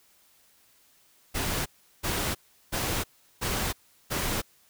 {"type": "noise bursts", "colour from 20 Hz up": "pink", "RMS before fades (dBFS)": -29, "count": 5, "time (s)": [1.34, 4.42], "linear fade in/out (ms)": 20, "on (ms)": 320, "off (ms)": 370, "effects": ["white hiss -62 dBFS RMS until 4.69 s"]}